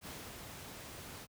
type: noise with ADSR envelope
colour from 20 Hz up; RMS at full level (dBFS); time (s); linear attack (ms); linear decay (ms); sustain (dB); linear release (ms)
pink; -45; 0.01-1.27; 56; 230; -3; 40
effects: high-pass 60 Hz 12 dB/octave